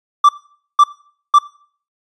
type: tone bursts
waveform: triangle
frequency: 1169 Hz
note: D6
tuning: 8 cents flat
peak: -3 dBFS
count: 3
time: 0.24-1.387 s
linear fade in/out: 5 ms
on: 49 ms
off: 500 ms
effects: noise-tail reverb RT60 0.5 s tail -19 dB re dry + resampled to 22050 Hz